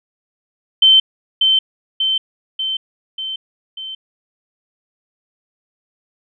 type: tone with echo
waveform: sine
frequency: 3092 Hz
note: G7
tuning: 24 cents flat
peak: -6 dBFS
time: 0.82-1 s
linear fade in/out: 5 ms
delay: 590 ms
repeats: 5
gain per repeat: -4 dB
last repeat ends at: 3.95 s
effects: none